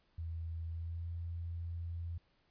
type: tone with pitch glide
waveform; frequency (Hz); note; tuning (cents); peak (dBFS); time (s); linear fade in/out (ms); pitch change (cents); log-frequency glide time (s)
sine; 82.41 to 84.78; E2 to E2; 0 to +49; -38; 0.18-2.18; 5; +49; 0.68-1.08
effects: pink hiss -74 dBFS RMS until 2.5 s + resampled to 11025 Hz